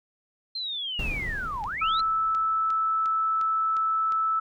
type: linear two-way sweep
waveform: sine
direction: down then up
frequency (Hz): 4190 to 797 to 4190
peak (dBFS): -29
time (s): 0.55-2.01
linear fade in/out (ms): 5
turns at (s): 1.64
type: noise with exponential decay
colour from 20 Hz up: brown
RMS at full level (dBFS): -29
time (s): 0.99-3.06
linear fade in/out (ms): 2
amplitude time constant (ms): 450
type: click train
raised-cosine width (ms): 0.2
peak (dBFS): -26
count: 8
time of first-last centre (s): 1.64-4.122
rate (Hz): 2.82
type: tone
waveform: sine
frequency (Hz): 1312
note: E6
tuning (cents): -9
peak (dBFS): -22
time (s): 1.81-4.4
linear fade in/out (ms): 10
effects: none